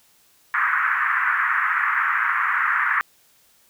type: band-pass noise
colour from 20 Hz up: white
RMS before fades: -21 dBFS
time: 0.54-3.01 s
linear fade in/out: 0 ms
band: 1100 to 1900 Hz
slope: 48 dB/octave
effects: white hiss -58 dBFS RMS until 3.69 s